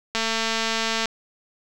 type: click train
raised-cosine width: 0.2 ms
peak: -7 dBFS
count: 205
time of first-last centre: 0.15-1.057 s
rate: 225 Hz
effects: none